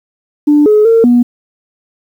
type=tone with pitch steps; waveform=sine; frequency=295.3 / 424 / 455.7 / 242.3 Hz; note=D4 / G#4 / A#4 / B3; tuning=+10 / +36 / -39 / -33 cents; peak=-3 dBFS; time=0.47-1.23 s; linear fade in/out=10 ms; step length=190 ms; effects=tanh soft clip ceiling 0 dBFS + 7-bit